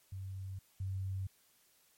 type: tone pair in turn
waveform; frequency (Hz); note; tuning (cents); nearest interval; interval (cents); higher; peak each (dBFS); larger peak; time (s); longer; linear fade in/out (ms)
sine; 95.6 / 95.6; G2 / G2; -43 / -43; unison; 0; neither; -40 / -35; second; 0.12-0.59 / 0.8-1.27; neither; 5
effects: white hiss -69 dBFS RMS until 1.97 s + MP3 64 kbps